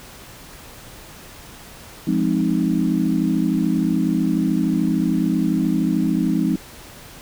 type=chord; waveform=sine; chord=F minor seventh; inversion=none; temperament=equal; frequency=174.61 / 207.7 / 261.6 / 311.1 Hz; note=F3 / Ab3 / C4 / Eb4; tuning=0 / 0 / 0 / 0 cents; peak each=-22 dBFS; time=2.07-6.56 s; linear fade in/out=5 ms; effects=pink hiss -41 dBFS RMS until 7.21 s